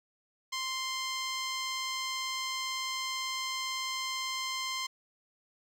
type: tone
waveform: 10% pulse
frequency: 1047 Hz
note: C6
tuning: 1 cent sharp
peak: -24 dBFS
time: 0.52-4.87 s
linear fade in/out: 10 ms
effects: low-pass 11000 Hz 12 dB/octave + 11-bit